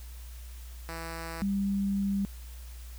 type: tone pair in turn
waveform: 5% pulse / sine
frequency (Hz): 164.81 / 198.1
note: E3 / G3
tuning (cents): 0 / +18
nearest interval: minor third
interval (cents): 318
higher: second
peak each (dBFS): -26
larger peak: neither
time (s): 0.89-1.42 / 1.42-2.25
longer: second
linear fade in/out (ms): 0
effects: added 60 Hz sine -41 dBFS peak until 2.98 s + white hiss -54 dBFS RMS until 2.98 s